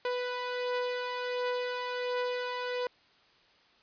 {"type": "beating tone pair", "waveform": "sawtooth", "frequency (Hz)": [493.9, 495.3], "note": ["B4", "B4"], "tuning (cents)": [0, 5], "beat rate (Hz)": 1.4, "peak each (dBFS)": [-35, -28], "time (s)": [0.05, 2.87], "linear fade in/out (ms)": 2, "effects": ["white hiss -63 dBFS RMS until 3.82 s", "resampled to 11025 Hz"]}